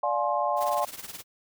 sine chord, D half-diminished seventh, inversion none, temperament just, 587.3 / 704.8 / 845.8 / 1057.2 Hz, D5 / F5 / Ab5 / C6, 0 / +16 / +31 / +18 cents, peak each -29 dBFS, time 0.03-0.85 s, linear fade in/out 5 ms
white noise with tremolo, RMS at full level -37 dBFS, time 0.56-1.24 s, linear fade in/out 50 ms, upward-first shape triangle, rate 19 Hz, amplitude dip 85%
effects none

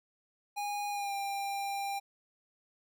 square tone with pitch glide, 820 to 795.7 Hz, G#5 to G5, -22 to +26 cents, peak -34 dBFS, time 0.56-2 s, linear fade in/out 20 ms, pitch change -52 cents, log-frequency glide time 0.9-1.14 s, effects none

